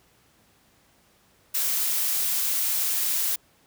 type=noise; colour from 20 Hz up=blue; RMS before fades=-25 dBFS; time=1.54-3.36 s; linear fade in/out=10 ms; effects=pink hiss -61 dBFS RMS until 3.66 s + high-pass 60 Hz 12 dB/octave